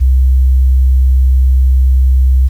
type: tone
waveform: sine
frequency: 64.8 Hz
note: C2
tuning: 16 cents flat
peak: -5 dBFS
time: 0-2.49 s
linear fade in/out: 20 ms
effects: 7-bit